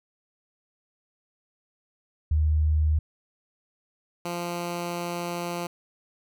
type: tone pair in turn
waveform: sine / 10% pulse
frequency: 76.9 / 173.48 Hz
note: D#2 / F3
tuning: -20 / -11 cents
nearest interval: octave + major second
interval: 1409 cents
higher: second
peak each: -19 / -21 dBFS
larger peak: first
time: 2.31-2.99 / 4.25-5.67 s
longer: second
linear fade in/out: 5 ms
effects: none